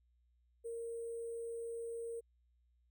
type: tone with sample-and-hold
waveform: sine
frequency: 463.5 Hz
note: A#4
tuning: 10 cents flat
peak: -40 dBFS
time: 0.64-2.21 s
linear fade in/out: 20 ms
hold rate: 8820 Hz
effects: added 60 Hz sine -70 dBFS peak until 2.9 s